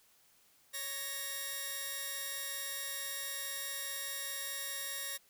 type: tone pair together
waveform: 5% pulse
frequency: 554.9 / 1864.7 Hz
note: C#5 / A#6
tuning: +2 / 0 cents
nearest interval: octave + major sixth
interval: 2098 cents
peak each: -34 / -28 dBFS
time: 0.73-5.18 s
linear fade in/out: 20 ms
effects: white hiss -67 dBFS RMS until 5.29 s